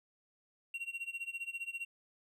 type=tone with tremolo; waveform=triangle; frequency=2746 Hz; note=F7; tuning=30 cents flat; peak=-34 dBFS; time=0.74-1.85 s; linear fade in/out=2 ms; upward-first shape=sine; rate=15 Hz; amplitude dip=90%; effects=none